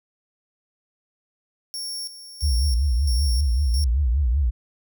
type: tone with tremolo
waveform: sawtooth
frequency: 5490 Hz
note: F8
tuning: 31 cents flat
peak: -26 dBFS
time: 1.74-3.84 s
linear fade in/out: 0 ms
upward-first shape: square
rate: 1.5 Hz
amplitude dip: 70%
type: tone with vibrato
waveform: sine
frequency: 65.41 Hz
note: C2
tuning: in tune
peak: -17 dBFS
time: 2.42-4.51 s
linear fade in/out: 20 ms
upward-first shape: triangle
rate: 5.2 Hz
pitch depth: 280 cents each way
effects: none